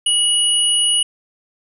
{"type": "tone pair together", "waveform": "sine", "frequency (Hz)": [2917, 9643], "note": ["F#7", "D9"], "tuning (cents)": [-25, 45], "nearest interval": "octave + major sixth", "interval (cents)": 2070, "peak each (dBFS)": [-15, -17], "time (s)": [0.06, 1.03], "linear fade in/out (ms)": 5, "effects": []}